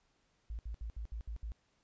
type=tone bursts; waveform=sine; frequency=55.4 Hz; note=A1; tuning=13 cents sharp; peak=-38 dBFS; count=7; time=0.5-1.519 s; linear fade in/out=0 ms; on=89 ms; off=66 ms; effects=pink hiss -75 dBFS RMS until 1.83 s + resampled to 16000 Hz